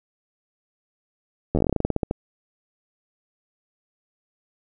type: slowing click train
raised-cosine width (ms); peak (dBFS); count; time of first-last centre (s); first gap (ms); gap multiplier
2; -8; 17; 1.55-2.111; 11; 1.14
effects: none